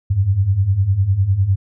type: beating tone pair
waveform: sine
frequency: 90.6 / 100.5 Hz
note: F#2 / G2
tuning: -36 / +44 cents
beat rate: 9.9 Hz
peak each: -19 / -14 dBFS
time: 0.1-1.56 s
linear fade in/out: 10 ms
effects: none

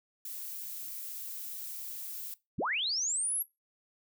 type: noise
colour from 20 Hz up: violet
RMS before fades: -41 dBFS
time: 0.25-2.34 s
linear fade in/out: 2 ms
type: linear sweep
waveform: sine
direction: up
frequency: 52.9 to 11640 Hz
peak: -29 dBFS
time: 2.58-3.43 s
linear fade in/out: 10 ms
effects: noise-tail reverb RT60 0.2 s tail -19 dB re dry

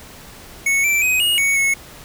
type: tone with pitch steps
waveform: square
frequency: 2209 / 2338 / 2516 / 2870 / 2225 / 2193 Hz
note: C#7 / D7 / D#7 / F7 / C#7 / C#7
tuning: -7 / -8 / +19 / +47 / +6 / -19 cents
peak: -15 dBFS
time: 0.66-1.74 s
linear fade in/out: 5 ms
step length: 180 ms
effects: pink hiss -40 dBFS RMS until 2.04 s

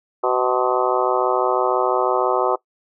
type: harmonic tone with a mistuned harmonic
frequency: 126 Hz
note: B2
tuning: 35 cents sharp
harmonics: 3 / 4 / 5 / 6 / 7 / 8 / 9 / 10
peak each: -22 / -23 / -24 / -25 / -25 / -26 / -27 / -27 dBFS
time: 0.23-2.56 s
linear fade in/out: 10 ms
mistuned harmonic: 8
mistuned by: +54 cents
effects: noise-tail reverb RT60 0.1 s tail -20 dB re dry

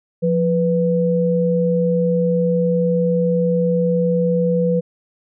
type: tone pair together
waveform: sine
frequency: 174.62 / 493.9 Hz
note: F3 / B4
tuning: 0 / 0 cents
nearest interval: octave + tritone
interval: 1800 cents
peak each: -17 dBFS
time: 0.22-4.81 s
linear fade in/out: 20 ms
effects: none

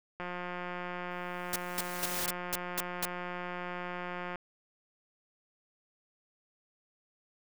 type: click train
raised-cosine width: 0.5 ms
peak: -24 dBFS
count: 741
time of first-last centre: 0.2-4.357 s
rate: 178 Hz
type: noise with exponential growth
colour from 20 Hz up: white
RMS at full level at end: -33 dBFS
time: 1.11-2.26 s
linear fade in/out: 1 ms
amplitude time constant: 250 ms
type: noise bursts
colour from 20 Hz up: white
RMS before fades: -32 dBFS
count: 7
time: 1.53-3.053 s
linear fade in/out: 2 ms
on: 29 ms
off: 220 ms
effects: none

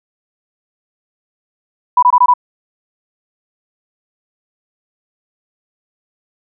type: tone bursts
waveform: sine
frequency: 987.8 Hz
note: B5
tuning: in tune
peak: -5 dBFS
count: 5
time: 1.97-2.338 s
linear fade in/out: 5 ms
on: 56 ms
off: 22 ms
effects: none

